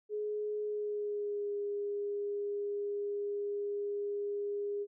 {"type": "tone with pitch glide", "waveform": "sine", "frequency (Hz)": [420.7, 408], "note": ["G#4", "G#4"], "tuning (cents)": [22, -31], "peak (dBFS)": -33, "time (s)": [0.09, 4.87], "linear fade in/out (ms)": 50, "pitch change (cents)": -53, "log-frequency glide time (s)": [0.63, 1.55], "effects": []}